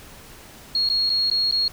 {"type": "tone with dropouts", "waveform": "sine", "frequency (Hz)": 4300, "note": "C8", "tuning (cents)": 47, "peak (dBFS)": -18, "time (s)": [0.75, 1.68], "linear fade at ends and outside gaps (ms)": 2, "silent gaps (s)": [[0.889, 0.899], [1.095, 1.1], [1.3, 1.313], [1.512, 1.523]], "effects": ["pink hiss -44 dBFS RMS until 1.72 s"]}